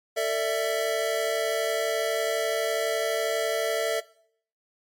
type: chord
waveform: square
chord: A suspended fourth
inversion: none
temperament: equal with one note detuned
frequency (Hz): 449 / 587.3 / 659.3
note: A4 / D5 / E5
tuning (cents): +35 / 0 / 0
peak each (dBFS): -29 / -31 / -27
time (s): 0.16-4.01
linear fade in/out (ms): 20
effects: noise-tail reverb RT60 0.6 s tail -20 dB re dry + MP3 64 kbps